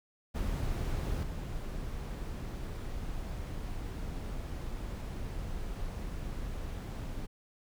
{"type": "noise with level steps", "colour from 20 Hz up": "brown", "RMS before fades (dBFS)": [-33, -38], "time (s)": [0.34, 7.27], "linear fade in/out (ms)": 20, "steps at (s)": 1.23, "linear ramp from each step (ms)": 2, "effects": []}